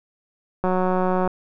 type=click train; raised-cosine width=1 ms; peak=-9 dBFS; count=118; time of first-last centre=0.64-1.276 s; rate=184 Hz; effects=none